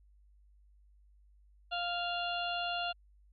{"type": "harmonic tone with a mistuned harmonic", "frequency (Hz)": 698.5, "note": "F5", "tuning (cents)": 0, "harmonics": [1, 2, 4, 5, 6], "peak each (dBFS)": [-36, -40, -38, -44, -45], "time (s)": [1.71, 2.93], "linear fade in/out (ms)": 20, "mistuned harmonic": 5, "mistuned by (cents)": -31, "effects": ["added 50 Hz sine -60 dBFS peak until 3.32 s"]}